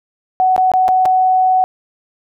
sine tone with dropouts, 746 Hz, F#5, 14 cents sharp, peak -9 dBFS, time 0.4-1.64 s, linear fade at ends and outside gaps 0 ms, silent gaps 0.563-0.579 / 0.717-0.737 / 0.881-0.888 / 1.054-1.058 s, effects none

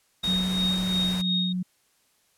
pink noise, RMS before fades -36 dBFS, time 0.23-1.22 s, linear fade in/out 10 ms
sine tone with tremolo, 3729 Hz, A#7, in tune, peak -23 dBFS, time 0.23-1.53 s, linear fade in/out 10 ms, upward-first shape sine, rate 2.9 Hz, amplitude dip 60%
sine tone with pitch glide, 185 to 181.93 Hz, F#3 to F#3, 0 to -29 cents, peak -25 dBFS, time 0.27-1.63 s, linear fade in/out 10 ms, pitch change -29 cents, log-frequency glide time 0.82-1.3 s
effects white hiss -66 dBFS RMS until 2.37 s + low-pass 12000 Hz 12 dB/octave

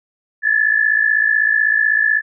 sine tone pair together, 1704 / 1760 Hz, G#6 / A6, +44 / 0 cents, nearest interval minor second, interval 56 cents, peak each -15 dBFS, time 0.42-2.22 s, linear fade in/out 50 ms, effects none

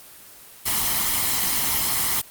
white noise with comb filter, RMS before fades -22 dBFS, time 0.65-2.22 s, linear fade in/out 20 ms, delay 0.97 ms, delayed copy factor +0.55, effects white hiss -45 dBFS RMS until 2.3 s + Opus 24 kbps

